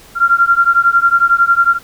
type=beating tone pair; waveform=sine; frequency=1377 / 1388 Hz; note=F6 / F6; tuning=-25 / -11 cents; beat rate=11 Hz; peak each=-11 dBFS; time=0.15-1.79 s; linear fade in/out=50 ms; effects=pink hiss -41 dBFS RMS until 1.83 s